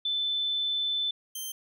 sine / 10% pulse tone pair in turn, 3520 / 3136 Hz, A7 / G7, 0 / 0 cents, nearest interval major second, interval 200 cents, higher first, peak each -26 dBFS, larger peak neither, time 0.05-1.11 / 1.35-1.52 s, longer first, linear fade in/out 5 ms, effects none

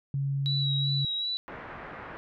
sine tone, 138.59 Hz, C#3, in tune, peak -26 dBFS, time 0.14-1.05 s, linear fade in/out 2 ms
sine tone with vibrato, 3897 Hz, B7, 24 cents flat, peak -28 dBFS, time 0.46-1.37 s, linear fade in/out 0 ms, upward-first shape sine, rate 2.6 Hz, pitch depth 29 cents each way
white low-pass noise, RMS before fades -42 dBFS, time 1.48-2.17 s, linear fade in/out 0 ms, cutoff 1800 Hz, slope 24 dB/octave
effects none

